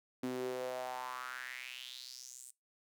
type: tone with high-pass filter sweep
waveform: sawtooth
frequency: 126.9 Hz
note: B2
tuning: 47 cents sharp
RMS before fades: -43 dBFS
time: 0.23-2.51 s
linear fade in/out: 5 ms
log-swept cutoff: 270 to 8800 Hz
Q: 4.7
effects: noise-tail reverb RT60 0.2 s tail -21 dB re dry